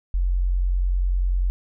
sine tone, 45.03 Hz, F#1, 46 cents flat, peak -18 dBFS, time 0.14-1.5 s, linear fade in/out 0 ms, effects none

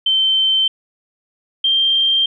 sine tone pair in turn, 3100 / 3169 Hz, G7 / G7, -20 / +18 cents, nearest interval unison, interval 38 cents, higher second, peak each -12 dBFS, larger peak neither, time 0.06-0.68 / 1.64-2.26 s, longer neither, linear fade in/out 5 ms, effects none

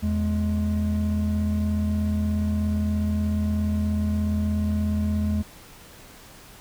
triangle tone pair together, 82.41 / 210.4 Hz, E2 / G#3, 0 / +23 cents, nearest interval octave + major third, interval 1623 cents, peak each -22 dBFS, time 0.02-5.43 s, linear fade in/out 20 ms, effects pink hiss -47 dBFS RMS until 6.6 s

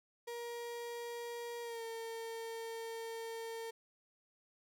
35% pulse tone with pitch glide, 473 to 455 Hz, A#4 to A#4, +25 to -42 cents, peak -40 dBFS, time 0.27-3.71 s, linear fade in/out 10 ms, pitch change -67 cents, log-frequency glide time 1.62-1.84 s, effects none

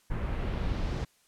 brown noise with low-pass filter sweep, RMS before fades -31 dBFS, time 0.1-1.05 s, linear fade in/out 10 ms, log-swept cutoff 1900 to 6000 Hz, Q 1.1, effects white hiss -66 dBFS RMS until 1.27 s + low-pass 11000 Hz 12 dB/octave

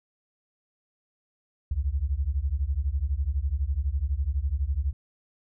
sine beating tone pair, 63.8 / 75.8 Hz, C2 / D#2, -43 / -45 cents, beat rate 12 Hz, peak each -27 dBFS, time 1.71-4.93 s, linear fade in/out 5 ms, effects none

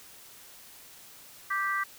harmonic tone, 392 Hz, G4, in tune, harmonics 3 / 4 / 5, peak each -30 / -32 / -32 dBFS, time 1.5-1.84 s, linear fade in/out 10 ms, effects white hiss -51 dBFS RMS until 1.98 s

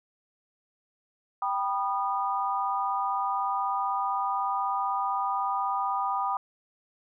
sine chord, G augmented, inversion none, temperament just, 784 / 980 / 1225 Hz, G5 / B5 / D#6, 0 / -14 / -27 cents, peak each -30 dBFS, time 1.42-6.37 s, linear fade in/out 2 ms, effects none

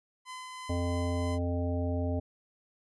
sawtooth tone with tremolo, 1020 Hz, C6, 44 cents flat, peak -36 dBFS, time 0.25-1.39 s, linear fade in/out 50 ms, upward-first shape triangle, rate 3.1 Hz, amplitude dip 25%
harmonic tone, 87.31 Hz, F2, in tune, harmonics 1 / 3 / 5 / 7 / 9, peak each -30 / -34 / -40 / -37 / -45 dBFS, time 0.69-2.2 s, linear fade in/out 10 ms
effects resampled to 24000 Hz

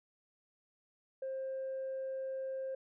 sine tone, 530 Hz, C5, 22 cents sharp, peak -35 dBFS, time 1.22-2.75 s, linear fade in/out 5 ms, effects tanh soft clip ceiling -34 dBFS

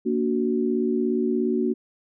sine chord, Bb augmented, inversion none, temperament equal with one note detuned, 233.1 / 290.1 / 370 Hz, Bb3 / D4 / F#4, 0 / -21 / 0 cents, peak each -24 / -27 / -24 dBFS, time 0.05-1.74 s, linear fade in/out 20 ms, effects none

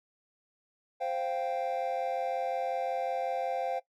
triangle chord, C suspended fourth, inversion none, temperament equal, 523.3 / 698.5 / 784 Hz, C5 / F5 / G5, 0 / 0 / 0 cents, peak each -32 dBFS, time 1-3.8 s, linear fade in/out 20 ms, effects noise-tail reverb RT60 0.1 s tail -17 dB re dry + tanh soft clip ceiling -20 dBFS

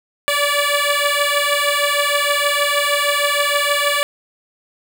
10% pulse beating tone pair, 574 / 580.4 Hz, D5 / D5, -40 / -21 cents, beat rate 6.4 Hz, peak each -10 dBFS, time 0.28-4.03 s, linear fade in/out 0 ms, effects none

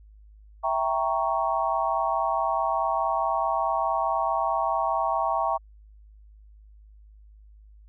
sine chord, E diminished seventh, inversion none, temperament equal, 659.3 / 784 / 932.3 / 1108.7 Hz, E5 / G5 / Bb5 / Db6, 0 / 0 / 0 / 0 cents, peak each -28 dBFS, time 0.63-5.58 s, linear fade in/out 20 ms, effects added 52 Hz sine -48 dBFS peak until 7.88 s

